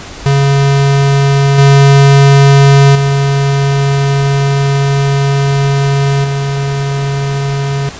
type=tone with level steps; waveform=square; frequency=139.1 Hz; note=C#3; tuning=6 cents sharp; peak=-7 / -3 / -9 / -13 dBFS; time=0.26-7.89 s; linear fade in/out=0 ms; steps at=1.58 / 2.95 / 6.24 s; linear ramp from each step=5 ms; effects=pink hiss -28 dBFS RMS until 7.99 s + resampled to 16000 Hz